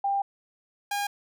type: tone pair in turn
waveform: sine / sawtooth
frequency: 795 / 812.2 Hz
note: G5 / G#5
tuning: +24 / -39 cents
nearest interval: unison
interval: 37 cents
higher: second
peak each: -23 dBFS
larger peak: neither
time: 0.04-0.22 / 0.91-1.07 s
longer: first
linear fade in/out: 5 ms
effects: none